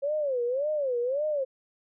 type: tone with vibrato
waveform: sine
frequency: 541 Hz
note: C#5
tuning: 42 cents flat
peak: -25 dBFS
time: 0.02-1.45 s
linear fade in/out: 20 ms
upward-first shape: sine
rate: 1.8 Hz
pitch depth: 220 cents each way
effects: none